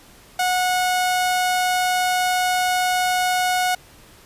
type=tone; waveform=sawtooth; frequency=731 Hz; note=F#5; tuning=21 cents flat; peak=-14 dBFS; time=0.39-3.75 s; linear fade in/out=5 ms; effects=pink hiss -48 dBFS RMS until 4.25 s + resampled to 32000 Hz